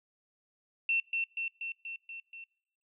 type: tone with echo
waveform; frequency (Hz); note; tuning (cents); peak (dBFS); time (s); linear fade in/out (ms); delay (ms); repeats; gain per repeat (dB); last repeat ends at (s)
sine; 2700; E7; +41; -26; 0.89-1; 2; 240; 6; -3; 2.44
effects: noise-tail reverb RT60 0.8 s tail -25 dB re dry